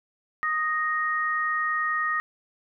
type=tone pair together; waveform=sine; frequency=1244.5 / 1864.7 Hz; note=D#6 / A#6; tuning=0 / 0 cents; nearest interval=perfect fifth; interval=700 cents; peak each=-26 dBFS; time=0.43-2.2 s; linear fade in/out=0 ms; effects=none